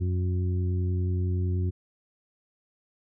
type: harmonic tone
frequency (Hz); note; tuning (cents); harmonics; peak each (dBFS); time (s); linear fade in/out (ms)
90.6; F#2; -36; 1 / 2 / 3 / 4; -24 / -36 / -40 / -38; 0-1.71; 20
effects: none